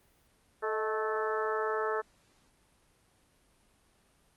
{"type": "harmonic tone with a mistuned harmonic", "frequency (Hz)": 218.1, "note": "A3", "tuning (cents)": -15, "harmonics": [2, 3, 4, 5, 6, 7, 8], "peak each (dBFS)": [-32, -39, -39, -39, -36, -44, -40], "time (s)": [0.62, 2.02], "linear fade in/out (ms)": 20, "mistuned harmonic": 3, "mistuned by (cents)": -50, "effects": ["pink hiss -67 dBFS RMS until 4.36 s", "Opus 32 kbps"]}